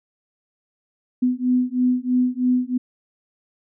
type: beating tone pair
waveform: sine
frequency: 249.1 / 252.2 Hz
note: B3 / B3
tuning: +15 / +36 cents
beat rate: 3.1 Hz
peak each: -20 dBFS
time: 1.22-2.78 s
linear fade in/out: 10 ms
effects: none